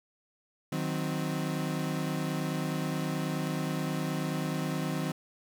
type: chord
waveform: 35% pulse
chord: C diminished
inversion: first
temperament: equal with one note detuned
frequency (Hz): 155.56 / 185 / 260.6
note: Eb3 / Gb3 / C4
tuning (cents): 0 / 0 / -7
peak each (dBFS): -31 / -34 / -34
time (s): 0.72-5.12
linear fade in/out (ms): 5
effects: none